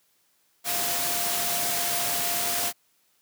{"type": "tone in noise", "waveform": "sine", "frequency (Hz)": 698.5, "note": "F5", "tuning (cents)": 0, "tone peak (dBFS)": -34, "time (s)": [0.64, 2.73], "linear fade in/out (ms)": 50, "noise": "white", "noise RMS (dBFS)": -27, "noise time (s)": [0.64, 2.73], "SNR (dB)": -10, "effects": ["white hiss -67 dBFS RMS until 3.21 s", "high-pass 100 Hz 12 dB/octave"]}